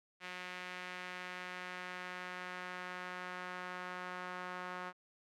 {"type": "tone with band-pass filter sweep", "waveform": "sawtooth", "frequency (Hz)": 181.2, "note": "F#3", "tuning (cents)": -36, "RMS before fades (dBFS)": -45, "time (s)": [0.2, 4.93], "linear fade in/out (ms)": 50, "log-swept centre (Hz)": [2200, 1300], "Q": 1.5, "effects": []}